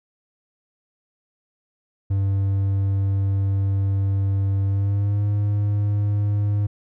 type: tone with pitch glide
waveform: triangle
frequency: 98 to 102.81 Hz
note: G2 to G#2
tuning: 0 to -17 cents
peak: -16 dBFS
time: 2.1-6.67 s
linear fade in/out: 10 ms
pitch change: +83 cents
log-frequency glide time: 4.67-5.24 s
effects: none